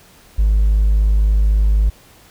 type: tone with hard clipping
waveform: triangle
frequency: 51.91 Hz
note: G#1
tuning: in tune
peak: -10 dBFS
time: 0.38-1.9 s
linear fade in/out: 10 ms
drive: 2 dB
effects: pink hiss -47 dBFS RMS until 2.3 s